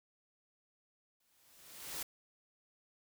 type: noise with exponential growth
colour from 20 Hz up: white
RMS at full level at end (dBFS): -39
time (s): 1.2-2.03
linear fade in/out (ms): 5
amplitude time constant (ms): 180
effects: none